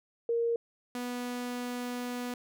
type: tone pair in turn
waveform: sine / sawtooth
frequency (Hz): 466.2 / 245.5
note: A#4 / B3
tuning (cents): 0 / -10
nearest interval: major seventh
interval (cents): 1110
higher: first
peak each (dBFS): -26 / -30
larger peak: first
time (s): 0.29-0.56 / 0.95-2.34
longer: second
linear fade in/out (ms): 2
effects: none